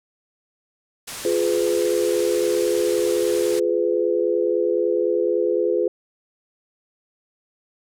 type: low-pass noise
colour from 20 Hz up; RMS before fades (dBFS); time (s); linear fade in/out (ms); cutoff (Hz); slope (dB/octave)
white; -34; 1.07-3.6; 10; 11000; 24
type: chord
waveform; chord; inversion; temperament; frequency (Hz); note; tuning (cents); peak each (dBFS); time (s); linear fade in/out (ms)
sine; F diminished; none; just; 349.2 / 419.1 / 502.9; F4 / Ab4 / Cb5; 0 / +16 / +31; -22; 1.25-5.88; 2
effects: none